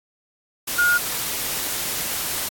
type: tone in noise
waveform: sine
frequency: 1431 Hz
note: F6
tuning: 42 cents sharp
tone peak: -15 dBFS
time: 0.78-0.98 s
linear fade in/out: 10 ms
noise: white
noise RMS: -26 dBFS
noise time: 0.67-2.49 s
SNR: +8 dB
effects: AAC 64 kbps